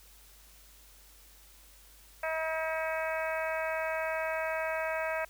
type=harmonic tone; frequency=319.8 Hz; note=D#4; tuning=48 cents sharp; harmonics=2 / 3 / 4 / 5 / 6 / 7 / 8; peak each=-33 / -39 / -41 / -38 / -42 / -41 / -43 dBFS; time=2.23-5.25 s; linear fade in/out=5 ms; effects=added 50 Hz sine -58 dBFS peak until 5.29 s + white hiss -58 dBFS RMS until 5.29 s